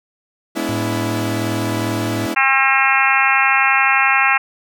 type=chord; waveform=sawtooth; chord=E dominant seventh; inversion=first; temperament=equal with one note detuned; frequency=207.7 / 246.9 / 287.1 / 329.6 Hz; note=G#3 / B3 / D4 / E4; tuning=0 / 0 / -39 / 0 cents; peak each=-24 / -22 / -21 / -19 dBFS; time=0.55-2.35 s; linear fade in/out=20 ms
type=tone; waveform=sine; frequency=108.5 Hz; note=A2; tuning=24 cents flat; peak=-23 dBFS; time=0.69-2.26 s; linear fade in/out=0 ms
type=harmonic tone; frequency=268.6 Hz; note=C4; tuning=46 cents sharp; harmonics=3 / 4 / 5 / 6 / 7 / 8 / 9 / 10; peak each=-20 / -20 / -20 / -20 / -20 / -20 / -20 / -20 dBFS; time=2.36-4.38 s; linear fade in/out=10 ms
effects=none